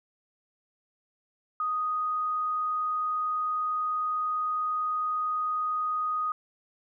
sine tone, 1244.5 Hz, D#6, in tune, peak -26 dBFS, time 1.6-6.32 s, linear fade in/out 2 ms, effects none

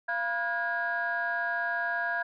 sine tone cluster, 688 / 972 / 1432 / 1641 Hz, F5 / B5 / F6 / G#6, -26 / -28 / +43 / -21 cents, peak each -33 / -37 / -35 / -29 dBFS, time 0.08-2.23 s, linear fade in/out 10 ms, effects tanh soft clip ceiling -20 dBFS

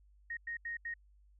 sine tone bursts at uneven times, 1864.7 Hz, A#6, in tune, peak -37 dBFS, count 4, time 0.3-0.37 / 0.47-0.57 / 0.65-0.77 / 0.85-0.94 s, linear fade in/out 5 ms, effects added 50 Hz sine -61 dBFS peak until 1.39 s

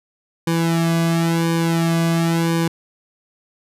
sawtooth tone with flanger, 166.3 Hz, E3, 16 cents sharp, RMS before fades -18 dBFS, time 0.47-2.68 s, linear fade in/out 5 ms, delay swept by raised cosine 1.5 to 2.21 ms, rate 0.96 Hz, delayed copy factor -0.95, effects resampled to 32000 Hz

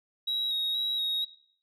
sine tone with vibrato, 3814 Hz, A#7, 39 cents sharp, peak -25 dBFS, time 0.27-1.25 s, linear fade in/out 10 ms, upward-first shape square, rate 2.1 Hz, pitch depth 20 cents each way, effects noise-tail reverb RT60 0.6 s tail -19 dB re dry + tanh soft clip ceiling -25 dBFS

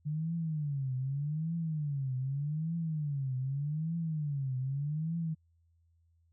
sine tone with vibrato, 146.83 Hz, D3, in tune, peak -31 dBFS, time 0.05-5.35 s, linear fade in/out 20 ms, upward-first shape triangle, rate 0.83 Hz, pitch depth 250 cents each way, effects added 83 Hz sine -66 dBFS peak until 6.32 s

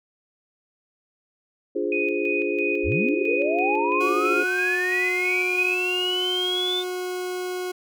sine chord, D half-diminished seventh, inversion none, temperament equal, 293.7 / 349.2 / 415.3 / 523.3 Hz, D4 / F4 / Ab4 / C5, 0 / 0 / 0 / 0 cents, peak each -30 / -27 / -26 / -31 dBFS, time 1.75-4.44 s, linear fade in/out 10 ms
sine tone with tremolo, 2489 Hz, D#7, in tune, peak -24 dBFS, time 1.92-5.74 s, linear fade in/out 2 ms, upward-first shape square, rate 3 Hz, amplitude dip 50%
sine linear sweep, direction up, 41.59 to 3581 Hz, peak -23 dBFS, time 2.83-6.84 s, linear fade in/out 50 ms
40% pulse tone, 363.8 Hz, F#4, 29 cents flat, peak -26 dBFS, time 4-7.72 s, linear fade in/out 10 ms
effects none

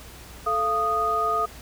sine tone cluster, 438 / 689 / 1239 Hz, A4 / F5 / D#6, -8 / -24 / -8 cents, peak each -30 / -28 / -22 dBFS, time 0.46-1.46 s, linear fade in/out 10 ms, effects added 60 Hz sine -45 dBFS peak until 1.61 s + pink hiss -45 dBFS RMS until 1.61 s

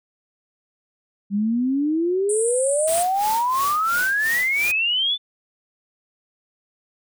sine exponential sweep, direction up, 195.8 to 3543 Hz, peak -18 dBFS, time 1.3-5.18 s, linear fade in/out 50 ms
pink band-pass noise, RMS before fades -27 dBFS, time 2.29-3.03 s, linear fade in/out 5 ms, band 8200 to 9600 Hz, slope 96 dB/octave
white noise with tremolo, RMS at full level -29 dBFS, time 2.87-4.72 s, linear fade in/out 10 ms, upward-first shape sine, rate 2.9 Hz, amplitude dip 85%
effects none

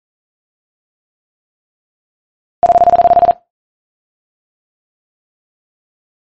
sine tone bursts, 696 Hz, F5, 6 cents flat, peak -3 dBFS, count 12, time 2.63-3.31 s, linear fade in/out 0 ms, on 31 ms, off 28 ms, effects noise-tail reverb RT60 0.2 s tail -17 dB re dry + MP3 32 kbps

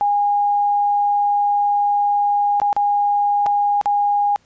sine tone with dropouts, 818 Hz, G#5, 26 cents flat, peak -14 dBFS, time 0.01-4.36 s, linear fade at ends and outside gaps 0 ms, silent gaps 2.6-2.617 / 2.729-2.765 / 3.461-3.465 / 3.813-3.858 s, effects pink hiss -58 dBFS RMS until 4.45 s + resampled to 16000 Hz

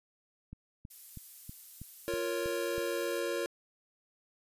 click train, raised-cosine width 5 ms, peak -32 dBFS, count 8, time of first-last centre 0.53-2.781 s, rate 3.11 Hz
violet noise, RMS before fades -48 dBFS, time 0.9-3.2 s, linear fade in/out 10 ms
square chord, Bb minor, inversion second, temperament equal, 349.2 / 466.2 / 554.4 Hz, F4 / Bb4 / Db5, 0 / 0 / 0 cents, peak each -37 dBFS, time 2.08-3.46 s, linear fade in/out 0 ms
effects resampled to 32000 Hz

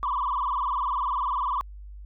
sine tone with vibrato, 1077 Hz, C6, 50 cents sharp, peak -23 dBFS, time 0.03-1.61 s, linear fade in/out 0 ms, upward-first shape sine, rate 20 Hz, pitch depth 180 cents each way, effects tanh soft clip ceiling -19 dBFS + added 50 Hz sine -39 dBFS peak until 2.05 s

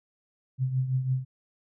sine tone with tremolo, 130 Hz, C3, 11 cents flat, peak -21 dBFS, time 0.58-1.25 s, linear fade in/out 50 ms, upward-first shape triangle, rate 6 Hz, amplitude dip 70%, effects none

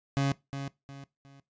30% pulse tone with echo, 138.59 Hz, C#3, in tune, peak -22 dBFS, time 0.17-0.32 s, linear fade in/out 0 ms, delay 360 ms, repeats 3, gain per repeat -9 dB, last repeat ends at 1.4 s, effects noise-tail reverb RT60 0.2 s tail -20 dB re dry + resampled to 16000 Hz

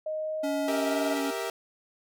sine tone with pitch glide, 622.3 to 634.3 Hz, D#5 to D#5, 0 to +33 cents, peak -29 dBFS, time 0.06-1.14 s, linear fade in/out 5 ms, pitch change +33 cents, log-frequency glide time 0.21-0.96 s
square tone with vibrato, 280.6 Hz, C#4, 21 cents sharp, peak -30 dBFS, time 0.43-1.31 s, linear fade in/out 10 ms, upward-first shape square, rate 2 Hz, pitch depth 14 cents each way
sawtooth chord, E diminished, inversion first, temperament equal with one note detuned, 392 / 466.2 / 654.7 Hz, G4 / Bb4 / E5, 0 / 0 / -12 cents, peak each -31 dBFS, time 0.68-1.5 s, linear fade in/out 2 ms
effects none

